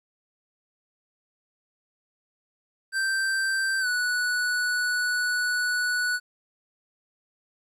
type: tone with pitch glide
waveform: square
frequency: 1564 to 1476.2 Hz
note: G6 to F#6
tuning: -4 to -4 cents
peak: -24 dBFS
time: 2.92-6.2 s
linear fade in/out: 50 ms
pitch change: -100 cents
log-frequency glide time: 3.8-3.87 s
effects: low-pass 11000 Hz 12 dB/octave + 11-bit